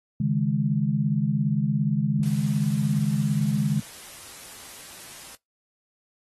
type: chord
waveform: sine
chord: C# suspended second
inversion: none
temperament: just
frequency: 138.59 / 155.92 / 207.9 Hz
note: C#3 / D#3 / G#3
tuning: 0 / +4 / +2 cents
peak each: -25 dBFS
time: 0.2-3.8 s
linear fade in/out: 5 ms
type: noise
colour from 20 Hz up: white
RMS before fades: -43 dBFS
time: 2.23-5.35 s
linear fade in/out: 0 ms
effects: noise-tail reverb RT60 0.2 s tail -26 dB re dry + AAC 32 kbps